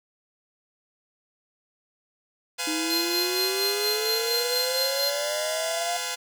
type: chord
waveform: 5% pulse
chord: F diminished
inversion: second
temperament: just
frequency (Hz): 502.9 / 698.5 / 838.1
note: Cb5 / F5 / Ab5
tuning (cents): +31 / 0 / +16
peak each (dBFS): -21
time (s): 2.58-6.16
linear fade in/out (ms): 20
type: exponential sweep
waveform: triangle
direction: up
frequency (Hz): 310.3 to 705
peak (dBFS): -26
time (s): 2.67-5.97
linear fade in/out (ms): 5
type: tone with tremolo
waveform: square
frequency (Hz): 4163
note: C8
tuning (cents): -10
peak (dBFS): -24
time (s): 2.9-5.1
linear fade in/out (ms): 2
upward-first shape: sine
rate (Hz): 4.3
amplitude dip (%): 70
effects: none